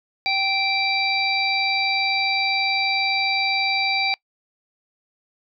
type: harmonic tone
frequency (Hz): 781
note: G5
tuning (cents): -7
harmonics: 1 / 3 / 5 / 6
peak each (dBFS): -25 / -22 / -27 / -27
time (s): 0.26-4.14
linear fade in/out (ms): 0
effects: noise-tail reverb RT60 0.1 s tail -25 dB re dry